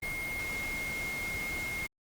sine tone in noise, 2142 Hz, C7, 40 cents sharp, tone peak -34 dBFS, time 0.02-1.87 s, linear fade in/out 10 ms, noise pink, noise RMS -41 dBFS, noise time 0.02-1.87 s, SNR +4 dB, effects Opus 32 kbps

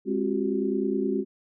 sine tone cluster, 206.3 / 267.6 / 357 / 386.7 Hz, G#3 / C4 / F4 / G4, -11 / +39 / +38 / -24 cents, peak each -29 dBFS, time 0.05-1.25 s, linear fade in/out 50 ms, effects none

